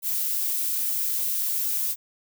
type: noise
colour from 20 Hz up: violet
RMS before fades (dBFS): -26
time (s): 0.02-1.96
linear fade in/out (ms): 50
effects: none